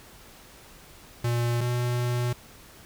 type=tone pair in turn; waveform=square; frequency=119.3 / 122.02 Hz; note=A#2 / B2; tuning=+41 / -20 cents; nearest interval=unison; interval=39 cents; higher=second; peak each=-24 / -25 dBFS; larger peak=first; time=1.24-1.61 / 1.61-2.33 s; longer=second; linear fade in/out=5 ms; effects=pink hiss -50 dBFS RMS until 2.85 s